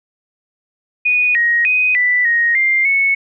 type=tone with pitch steps; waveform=sine; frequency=2473 / 1883 / 2501 / 1979 / 1873 / 2100 / 2206 Hz; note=D#7 / A#6 / D#7 / B6 / A#6 / C7 / C#7; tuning=-11 / +17 / +8 / +3 / +8 / +6 / -9 cents; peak=-11 dBFS; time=1.05-3.15 s; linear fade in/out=10 ms; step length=300 ms; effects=none